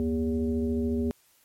sine tone with frequency modulation, 239 Hz, A#3, 43 cents sharp, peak -24 dBFS, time 0-1.11 s, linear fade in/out 0 ms, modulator 164 Hz, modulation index 1, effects white hiss -63 dBFS RMS until 1.44 s + MP3 64 kbps

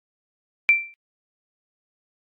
sine tone with exponential decay, 2349 Hz, D7, in tune, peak -9 dBFS, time 0.69-0.94 s, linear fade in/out 0 ms, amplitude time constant 54 ms, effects AAC 64 kbps

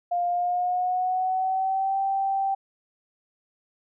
sine tone with pitch glide, 703 to 780 Hz, F5 to G5, +11 to -9 cents, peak -22 dBFS, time 0.11-2.55 s, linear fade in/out 10 ms, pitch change +180 cents, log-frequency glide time 0.28-1.98 s, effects none

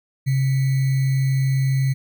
sine tone with sample-and-hold, 133.9 Hz, C3, 40 cents sharp, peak -16 dBFS, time 0.26-1.94 s, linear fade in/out 20 ms, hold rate 2100 Hz, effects none

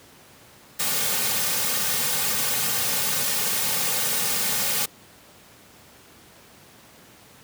white noise with comb filter, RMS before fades -24 dBFS, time 0.79-4.86 s, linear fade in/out 10 ms, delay 3 ms, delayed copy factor -0.85, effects pink hiss -50 dBFS RMS until 7.43 s + high-pass 100 Hz 12 dB/octave

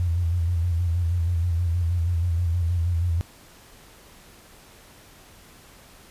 sine tone with vibrato, 85.7 Hz, F2, 32 cents flat, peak -20 dBFS, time 0-3.21 s, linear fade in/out 0 ms, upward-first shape square, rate 6.3 Hz, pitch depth 53 cents each way, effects pink hiss -50 dBFS RMS until 6.1 s + resampled to 32000 Hz

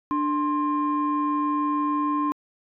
sine tone pair together, 295.6 / 1053.4 Hz, D4 / C6, +11 / +11 cents, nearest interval octave + minor seventh, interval 2200 cents, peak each -23 dBFS, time 0.11-2.32 s, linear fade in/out 0 ms, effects tanh soft clip ceiling -16 dBFS

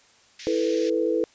white band-pass noise, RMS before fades -41 dBFS, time 0.39-0.9 s, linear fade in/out 5 ms, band 1700 to 6300 Hz, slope 48 dB/octave
sine chord, E suspended fourth, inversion none, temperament just, 329.6 / 439.5 / 494.4 Hz, E4 / A4 / B4, 0 / -2 / +2 cents, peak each -25 dBFS, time 0.47-1.24 s, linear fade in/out 0 ms
effects white hiss -57 dBFS RMS until 1.34 s + resampled to 16000 Hz

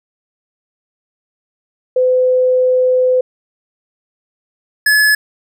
sine / square tone pair in turn, 508 / 1708.7 Hz, B4 / G#6, +49 / +49 cents, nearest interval octave + major sixth, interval 2100 cents, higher second, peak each -9 dBFS, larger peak neither, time 1.96-3.21 / 4.86-5.15 s, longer first, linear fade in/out 5 ms, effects none

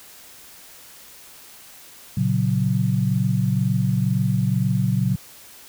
sine chord, F# major, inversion first, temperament equal, 116.54 / 138.59 / 185 Hz, A#2 / C#3 / F#3, 0 / 0 / 0 cents, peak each -22 / -22 / -22 dBFS, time 2.17-5.16 s, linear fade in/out 5 ms, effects white hiss -45 dBFS RMS until 5.68 s

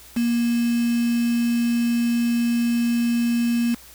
sine tone with quantisation, 236 Hz, A#3, 22 cents sharp, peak -18 dBFS, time 0.16-3.75 s, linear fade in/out 10 ms, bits 5, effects added 60 Hz sine -52 dBFS peak until 3.94 s + white hiss -46 dBFS RMS until 3.94 s

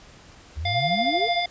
sine exponential sweep, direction up, 69.3 to 483.1 Hz, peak -27 dBFS, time 0.56-1.29 s, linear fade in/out 20 ms
harmonic tone, 703 Hz, F5, 11 cents sharp, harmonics 1 / 3 / 5 / 7, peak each -26 / -28 / -28 / -34 dBFS, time 0.65-1.46 s, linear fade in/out 5 ms
sine tone with tremolo, 690 Hz, F5, 21 cents flat, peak -23 dBFS, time 0.71-1.43 s, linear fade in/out 50 ms, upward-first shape triangle, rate 14 Hz, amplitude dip 35%
effects pink hiss -49 dBFS RMS until 1.5 s + resampled to 16000 Hz

